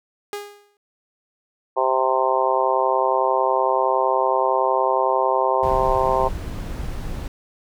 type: tone with exponential decay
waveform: sawtooth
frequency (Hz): 409.8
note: G#4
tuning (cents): -23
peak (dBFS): -21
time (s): 0.33-0.77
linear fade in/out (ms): 1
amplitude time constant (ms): 94
type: harmonic tone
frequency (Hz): 130.81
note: C3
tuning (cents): 0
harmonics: 3 / 4 / 5 / 6 / 7 / 8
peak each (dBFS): -25 / -23 / -24 / -25 / -22 / -24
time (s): 1.76-6.29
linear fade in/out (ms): 20
type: noise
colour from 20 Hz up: brown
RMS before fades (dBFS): -28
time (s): 5.63-7.28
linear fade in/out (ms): 2
effects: none